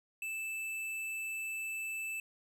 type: tone with tanh clipping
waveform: sine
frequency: 2637 Hz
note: E7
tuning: in tune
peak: -38 dBFS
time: 0.22-2.2 s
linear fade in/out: 2 ms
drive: 15 dB
effects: none